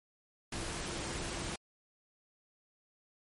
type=tone in noise; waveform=sine; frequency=340.1 Hz; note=F4; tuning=46 cents flat; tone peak=-48 dBFS; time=0.52-1.56 s; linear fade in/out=5 ms; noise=pink; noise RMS=-39 dBFS; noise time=0.52-1.56 s; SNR=-12 dB; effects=MP3 48 kbps